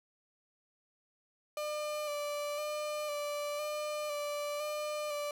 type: tone with vibrato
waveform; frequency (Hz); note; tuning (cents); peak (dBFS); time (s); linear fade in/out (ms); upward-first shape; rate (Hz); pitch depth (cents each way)
35% pulse; 593; D5; +17; -33; 1.57-5.31; 2; square; 0.99; 22
effects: none